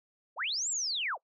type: linear two-way sweep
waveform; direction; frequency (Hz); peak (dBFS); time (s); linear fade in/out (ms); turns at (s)
sine; up then down; 414.8 to 7770 to 414.8; -30; 0.36-1.18; 50; 0.69
effects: noise-tail reverb RT60 0.1 s tail -24 dB re dry